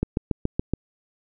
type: click train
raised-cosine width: 3 ms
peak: -9 dBFS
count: 6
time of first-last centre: 0.03-0.736 s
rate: 7.08 Hz
effects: none